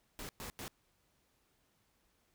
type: noise bursts at uneven times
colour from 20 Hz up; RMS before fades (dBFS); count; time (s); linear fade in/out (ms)
pink; -45; 3; 0.19-0.29 / 0.4-0.5 / 0.59-0.68; 0
effects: pink hiss -75 dBFS RMS until 2.34 s